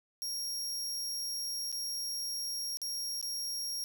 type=tone with dropouts; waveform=sawtooth; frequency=5588 Hz; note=F8; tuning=in tune; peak=-32 dBFS; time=0.22-3.84 s; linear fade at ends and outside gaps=0 ms; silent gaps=1.717-1.726 / 2.771-2.817 / 3.213-3.227 s; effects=none